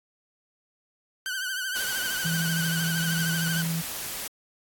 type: tone with vibrato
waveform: sawtooth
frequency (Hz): 1519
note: F#6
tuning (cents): +45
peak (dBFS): -25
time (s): 1.26-3.62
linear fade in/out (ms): 0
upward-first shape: triangle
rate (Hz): 13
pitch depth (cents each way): 86
type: noise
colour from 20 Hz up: white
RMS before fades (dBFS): -34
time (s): 1.75-4.28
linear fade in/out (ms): 10
type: tone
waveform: sine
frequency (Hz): 164.81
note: E3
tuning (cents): 0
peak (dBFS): -26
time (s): 2.24-3.82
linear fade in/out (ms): 20
effects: AAC 64 kbps